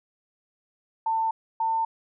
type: tone pair in turn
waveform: sine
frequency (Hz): 895 / 899.2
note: A5 / A5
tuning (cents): +29 / +37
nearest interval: unison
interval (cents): 8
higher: second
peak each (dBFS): -22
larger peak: neither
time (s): 1.06-1.31 / 1.6-1.85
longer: neither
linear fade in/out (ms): 5
effects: none